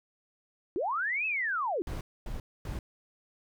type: linear two-way sweep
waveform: sine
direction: up then down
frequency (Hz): 307.3 to 2637 to 307.3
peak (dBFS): -28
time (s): 0.76-1.82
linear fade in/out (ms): 0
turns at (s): 1.26
type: noise bursts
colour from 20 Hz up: brown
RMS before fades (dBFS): -36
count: 3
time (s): 1.87-2.79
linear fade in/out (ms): 2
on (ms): 140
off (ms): 250
effects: none